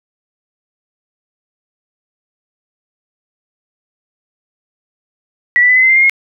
sine tone with pitch steps, 1946 / 1974.3 / 2003 / 2032 / 2062 / 2092 / 2122 / 2153 Hz, B6 / B6 / B6 / B6 / C7 / C7 / C7 / C7, -26 / -1 / +24 / +49 / -26 / -1 / +24 / +49 cents, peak -6 dBFS, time 5.56-6.096 s, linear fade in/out 0 ms, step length 67 ms, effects none

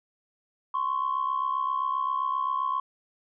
sine tone pair together, 1035.4 / 1103 Hz, C6 / C#6, -18 / -9 cents, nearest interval minor second, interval 109 cents, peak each -27 dBFS, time 0.74-2.8 s, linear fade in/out 5 ms, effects tanh soft clip ceiling -19 dBFS

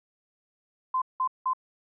sine tone bursts, 1032 Hz, C6, 24 cents flat, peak -23 dBFS, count 3, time 0.94-1.534 s, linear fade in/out 5 ms, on 78 ms, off 180 ms, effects none

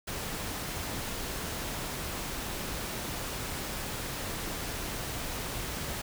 pink noise, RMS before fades -36 dBFS, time 0.07-6.02 s, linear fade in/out 10 ms, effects none

